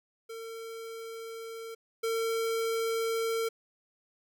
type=tone pair in turn; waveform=square; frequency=453.5 / 453.5 Hz; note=A#4 / A#4; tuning=-48 / -48 cents; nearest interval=unison; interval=0 cents; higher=neither; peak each=-40 / -29 dBFS; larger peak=second; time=0.29-1.75 / 2.03-3.49 s; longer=neither; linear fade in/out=10 ms; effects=none